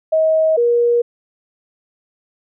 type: tone pair in turn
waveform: sine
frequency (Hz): 635 / 475.7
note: D#5 / A#4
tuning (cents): +35 / +35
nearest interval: perfect fourth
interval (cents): 500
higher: first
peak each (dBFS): -11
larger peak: neither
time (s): 0.12-0.57 / 0.57-1.02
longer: neither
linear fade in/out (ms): 10
effects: none